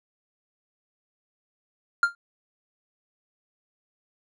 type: tone with exponential decay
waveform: triangle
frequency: 1396.9 Hz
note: F6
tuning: in tune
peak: -11 dBFS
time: 2.03-2.15 s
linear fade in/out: 2 ms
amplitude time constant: 24 ms
effects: resampled to 24000 Hz